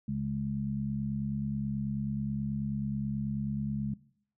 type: harmonic tone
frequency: 69.3 Hz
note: C#2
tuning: in tune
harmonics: 1 / 2 / 3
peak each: -44 / -34 / -32 dBFS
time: 0.08-3.94 s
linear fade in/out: 5 ms
effects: noise-tail reverb RT60 0.6 s tail -19 dB re dry